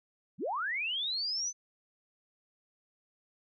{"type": "linear sweep", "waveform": "sine", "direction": "up", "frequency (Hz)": [123.47, 6180], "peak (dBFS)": -31, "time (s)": [0.38, 1.53], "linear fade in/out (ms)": 50, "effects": []}